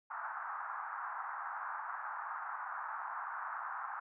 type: band-pass noise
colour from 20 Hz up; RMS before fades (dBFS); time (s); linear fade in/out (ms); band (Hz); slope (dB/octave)
white; -42; 0.1-4; 10; 810 to 1500; 48
effects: none